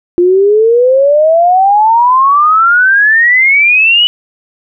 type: exponential sweep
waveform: sine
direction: up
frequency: 346.1 to 2983 Hz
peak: -4 dBFS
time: 0.18-4.07 s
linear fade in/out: 0 ms
effects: none